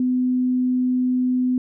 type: tone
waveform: sine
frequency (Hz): 252.4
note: B3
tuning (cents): +38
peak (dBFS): -17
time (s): 0-1.58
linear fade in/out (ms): 2
effects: none